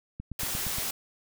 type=click train; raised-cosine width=5 ms; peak=-24 dBFS; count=6; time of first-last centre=0.2-0.784 s; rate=8.56 Hz
type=noise; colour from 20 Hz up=white; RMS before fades=-32 dBFS; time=0.39-0.91 s; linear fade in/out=5 ms
effects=none